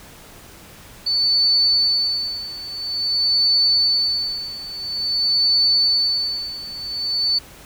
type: tone with tremolo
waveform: sine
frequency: 4495 Hz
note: C#8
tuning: 23 cents sharp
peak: -13 dBFS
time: 1.06-7.39 s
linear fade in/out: 10 ms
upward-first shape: sine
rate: 0.49 Hz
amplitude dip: 85%
effects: pink hiss -43 dBFS RMS until 7.65 s